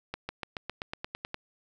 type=accelerating click train; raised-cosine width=0.3 ms; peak=-18 dBFS; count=11; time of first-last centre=0.14-1.344 s; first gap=150 ms; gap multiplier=0.95; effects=none